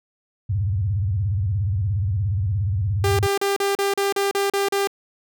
sine tone with vibrato, 97.7 Hz, G2, 5 cents flat, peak -19 dBFS, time 0.49-3.27 s, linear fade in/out 10 ms, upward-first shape square, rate 17 Hz, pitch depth 180 cents each way
sawtooth tone bursts, 397.8 Hz, G4, 25 cents sharp, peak -15 dBFS, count 10, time 3.04-4.873 s, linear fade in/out 2 ms, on 150 ms, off 37 ms
effects none

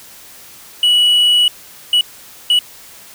triangle tone bursts at uneven times, 2936 Hz, F#7, 14 cents flat, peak -7 dBFS, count 3, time 0.83-1.48 / 1.93-2.01 / 2.5-2.59 s, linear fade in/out 2 ms, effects white hiss -39 dBFS RMS until 3.14 s

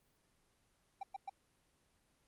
triangle tone bursts, 783 Hz, G5, 2 cents flat, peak -38 dBFS, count 3, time 1.01-1.296 s, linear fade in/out 5 ms, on 22 ms, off 110 ms, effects pink hiss -75 dBFS RMS until 2.27 s + Opus 24 kbps

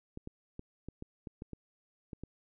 clicks, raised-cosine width 3 ms, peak -29 dBFS, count 10, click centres 0.174 / 0.274 / 0.594 / 0.886 / 1.024 / 1.272 / 1.421 / 1.533 / 2.132 / 2.236 s, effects none

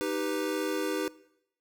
square chord, Eb augmented, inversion none, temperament equal, 311.1 / 392 / 493.9 Hz, Eb4 / G4 / B4, 0 / 0 / 0 cents, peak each -34 dBFS, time 0.01-1.08 s, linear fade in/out 0 ms, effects noise-tail reverb RT60 0.8 s tail -20 dB re dry

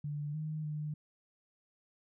sine tone with pitch steps, 147.1 / 154.8 / 151 Hz, D3 / D#3 / D3, +3 / -9 / +48 cents, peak -35 dBFS, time 0.04-0.94 s, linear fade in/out 5 ms, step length 300 ms, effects none

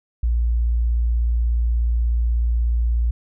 sine tone, 58.27 Hz, A#1, in tune, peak -16 dBFS, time 0.23-3.11 s, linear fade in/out 5 ms, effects none

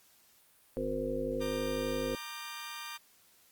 harmonic tone, 51.91 Hz, G#1, in tune, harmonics 1 / 3 / 5 / 7 / 9 / 10, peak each -42 / -45 / -38 / -40 / -37 / -36 dBFS, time 0.77-2.15 s, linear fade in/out 0 ms
15% pulse chord, G minor, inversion first, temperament equal with one note detuned, 932.3 / 1193.1 / 1568 Hz, Bb5 / D6 / G6, 0 / +27 / 0 cents, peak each -40 / -37 / -41 dBFS, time 1.4-2.98 s, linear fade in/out 20 ms
effects white hiss -64 dBFS RMS until 3.51 s + Opus 48 kbps

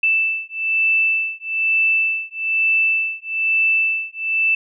sine beating tone pair, 2646 / 2647.1 Hz, E7 / E7, +6 / +7 cents, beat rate 1.1 Hz, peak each -19 dBFS, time 0.03-4.55 s, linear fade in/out 5 ms, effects none

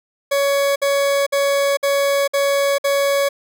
40% pulse tone bursts, 560 Hz, C#5, 18 cents sharp, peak -14 dBFS, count 6, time 0.31-3.29 s, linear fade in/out 10 ms, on 450 ms, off 56 ms, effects none

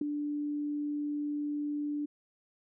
sine tone with ADSR envelope, 293.7 Hz, D4, in tune, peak -24 dBFS, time 0.01-2.06 s, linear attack 6 ms, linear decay 4 ms, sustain -7 dB, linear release 11 ms, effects none

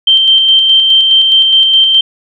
sine tone with tremolo, 3133 Hz, G7, 2 cents flat, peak -3 dBFS, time 0.07-2.01 s, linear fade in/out 5 ms, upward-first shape square, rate 4.8 Hz, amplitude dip 30%, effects none

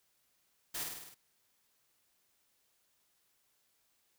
white noise with echo, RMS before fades -39 dBFS, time 0.74-0.84 s, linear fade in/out 10 ms, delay 51 ms, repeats 6, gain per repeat -3 dB, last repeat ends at 1.146 s, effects white hiss -75 dBFS RMS until 4.18 s

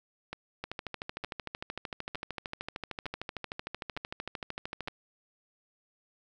two click trains, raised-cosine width 0.3 ms, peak -20 / -21 dBFS, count 57 / 6, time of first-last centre 0.64-4.882 / 0.33-4.875 s, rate 13.2 / 1.1 Hz, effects none

